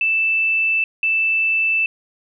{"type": "tone pair in turn", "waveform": "sine", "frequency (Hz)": [2645, 2645], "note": ["E7", "E7"], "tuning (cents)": [5, 5], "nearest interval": "unison", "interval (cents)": 0, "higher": "neither", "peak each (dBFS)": -15, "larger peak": "neither", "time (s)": [[0.01, 0.84], [1.03, 1.86]], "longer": "neither", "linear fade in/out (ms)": 2, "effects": []}